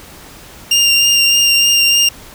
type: tone with vibrato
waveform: 25% pulse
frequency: 2794 Hz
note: F7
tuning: in tune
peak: -5 dBFS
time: 0.71-2.09 s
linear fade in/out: 5 ms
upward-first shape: triangle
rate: 3.3 Hz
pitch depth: 14 cents each way
effects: pink hiss -37 dBFS RMS until 2.34 s